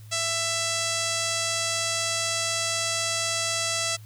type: tone with low-pass filter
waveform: 5% pulse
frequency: 664 Hz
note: E5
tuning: 12 cents sharp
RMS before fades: -27 dBFS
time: 0.11-3.97 s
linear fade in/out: 20 ms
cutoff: 8700 Hz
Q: 1.4
effects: added 107 Hz sine -42 dBFS peak until 4.05 s + white hiss -56 dBFS RMS until 4.05 s